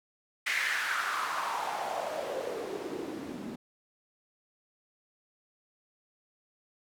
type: noise with band-pass filter sweep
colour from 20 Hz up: white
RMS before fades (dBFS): -34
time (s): 0.46-3.56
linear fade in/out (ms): 10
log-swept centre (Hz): 2100 to 220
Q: 4.2
effects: none